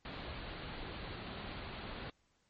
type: low-pass noise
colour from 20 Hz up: pink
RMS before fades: -45 dBFS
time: 0.05-2.1 s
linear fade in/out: 2 ms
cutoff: 4400 Hz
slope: 96 dB/octave
effects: pink hiss -75 dBFS RMS until 2.49 s + MP3 32 kbps